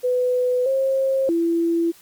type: tone with pitch steps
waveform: sine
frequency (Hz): 499.1 / 535 / 335.7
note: B4 / C5 / E4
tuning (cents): +18 / +38 / +32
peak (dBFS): -17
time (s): 0.03-1.92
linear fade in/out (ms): 20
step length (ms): 630
effects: white hiss -50 dBFS RMS until 2.01 s + Opus 48 kbps